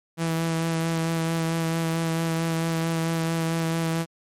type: tone with vibrato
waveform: sawtooth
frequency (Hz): 164.2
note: E3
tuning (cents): -6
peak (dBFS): -19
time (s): 0.17-4.06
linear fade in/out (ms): 50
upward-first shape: sine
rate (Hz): 4.5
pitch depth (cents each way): 15
effects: MP3 64 kbps